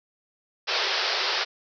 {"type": "band-pass noise", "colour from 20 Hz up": "white", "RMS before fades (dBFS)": -26, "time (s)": [0.67, 1.45], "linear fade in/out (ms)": 20, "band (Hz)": [360, 5400], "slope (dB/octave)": 96, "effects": []}